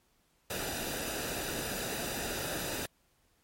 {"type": "noise with comb filter", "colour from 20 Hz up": "pink", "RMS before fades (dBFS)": -36, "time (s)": [0.5, 2.86], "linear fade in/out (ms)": 5, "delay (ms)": 0.92, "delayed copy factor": -0.6, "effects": ["pink hiss -71 dBFS RMS until 3.43 s", "MP3 64 kbps"]}